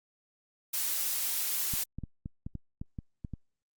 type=noise; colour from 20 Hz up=blue; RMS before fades=-31 dBFS; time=0.73-1.84 s; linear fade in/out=10 ms
type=clicks; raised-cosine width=5 ms; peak=-25 dBFS; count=10; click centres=1.737 / 1.986 / 2.037 / 2.259 / 2.465 / 2.553 / 2.815 / 2.988 / 3.248 / 3.337 s
effects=Opus 48 kbps